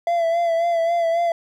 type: tone with vibrato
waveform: triangle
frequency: 675 Hz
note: E5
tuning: 41 cents sharp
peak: -15 dBFS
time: 0.07-1.32 s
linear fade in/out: 2 ms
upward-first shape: sine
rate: 3.7 Hz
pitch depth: 39 cents each way
effects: none